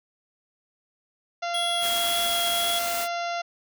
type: harmonic tone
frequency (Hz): 690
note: F5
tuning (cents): -21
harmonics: 1 / 2 / 3 / 4 / 5 / 6 / 7 / 8 / 9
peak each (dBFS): -28 / -34 / -38 / -40 / -42 / -44 / -45 / -46 / -47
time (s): 1.42-3.42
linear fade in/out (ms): 10
type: tone with vibrato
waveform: square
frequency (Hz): 3331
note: G#7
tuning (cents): +4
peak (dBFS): -26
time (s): 1.54-2.79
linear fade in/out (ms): 5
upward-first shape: sine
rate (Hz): 1.9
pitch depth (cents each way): 12
type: band-stop noise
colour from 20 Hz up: white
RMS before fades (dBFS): -31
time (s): 1.8-3.08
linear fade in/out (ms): 50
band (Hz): 100 to 170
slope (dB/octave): 96
effects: none